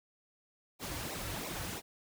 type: noise with flanger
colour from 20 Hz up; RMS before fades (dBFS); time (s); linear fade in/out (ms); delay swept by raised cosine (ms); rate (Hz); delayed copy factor
pink; -40; 0.79-1.82; 50; 0.62 to 5.02; 3; -0.85
effects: none